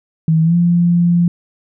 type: tone with pitch glide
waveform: sine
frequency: 160.5 to 173.02 Hz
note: E3 to F3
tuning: -46 to -16 cents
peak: -9 dBFS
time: 0.28-1.28 s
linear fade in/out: 2 ms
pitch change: +130 cents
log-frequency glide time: 0.43-0.55 s
effects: none